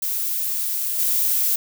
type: noise with level steps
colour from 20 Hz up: violet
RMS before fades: -24 / -20 dBFS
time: 0.02-1.56 s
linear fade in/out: 5 ms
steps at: 0.98 s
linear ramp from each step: 20 ms
effects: none